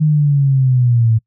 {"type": "linear sweep", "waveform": "sine", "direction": "down", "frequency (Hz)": [155.56, 110], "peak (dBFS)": -9, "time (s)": [0, 1.19], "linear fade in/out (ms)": 20, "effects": ["noise-tail reverb RT60 0.1 s tail -25 dB re dry"]}